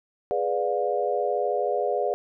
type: chord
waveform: sine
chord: G# diminished seventh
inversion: none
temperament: equal with one note detuned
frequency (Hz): 415.3 / 493.9 / 587.3 / 710.7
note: G#4 / B4 / D5 / F5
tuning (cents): 0 / 0 / 0 / +30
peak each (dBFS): -28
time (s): 0.31-2.14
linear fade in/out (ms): 0
effects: none